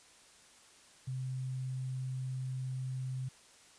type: tone with sample-and-hold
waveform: sine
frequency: 129.8 Hz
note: C3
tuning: 13 cents flat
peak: -35 dBFS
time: 1.07-3.29 s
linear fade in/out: 10 ms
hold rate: 8820 Hz
effects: white hiss -60 dBFS RMS until 3.78 s + resampled to 22050 Hz